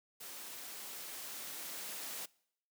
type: noise with level ramp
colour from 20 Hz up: white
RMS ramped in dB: -48 to -43 dBFS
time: 0.2-2.26 s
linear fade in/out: 10 ms
effects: noise-tail reverb RT60 0.7 s tail -24 dB re dry + high-pass 200 Hz 12 dB/octave